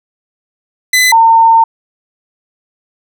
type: tone pair in turn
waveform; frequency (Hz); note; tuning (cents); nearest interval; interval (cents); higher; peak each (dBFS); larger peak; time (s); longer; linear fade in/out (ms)
sawtooth / sine; 2012 / 908.2; B6 / A#5; +32 / -45; octave + major second; 1377; first; -3; neither; 0.93-1.12 / 1.12-1.64; second; 5
effects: none